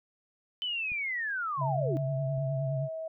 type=linear sweep; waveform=sine; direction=down; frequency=3058 to 280 Hz; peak=-30 dBFS; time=0.62-1.97 s; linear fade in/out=0 ms
type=clicks; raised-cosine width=5 ms; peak=-37 dBFS; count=2; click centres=0.919 / 2.381 s
type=tone with vibrato; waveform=sine; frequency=138.2 Hz; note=C#3; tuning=5 cents flat; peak=-29 dBFS; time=1.57-2.89 s; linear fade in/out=50 ms; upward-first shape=triangle; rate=9.7 Hz; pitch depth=83 cents each way
type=tone with pitch glide; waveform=sine; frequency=653 to 643.6 Hz; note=E5 to E5; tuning=-17 to -42 cents; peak=-34 dBFS; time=1.61-3.08 s; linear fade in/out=5 ms; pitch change=-25 cents; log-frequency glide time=2.67-2.74 s
effects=none